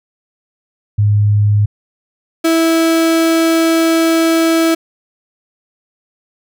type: tone pair in turn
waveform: sine / 35% pulse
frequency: 103.83 / 327.6 Hz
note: G#2 / E4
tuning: 0 / -11 cents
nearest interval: octave + minor sixth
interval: 1989 cents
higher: second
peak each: -8 dBFS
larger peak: neither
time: 0.98-1.66 / 2.44-4.75 s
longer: second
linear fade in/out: 10 ms
effects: none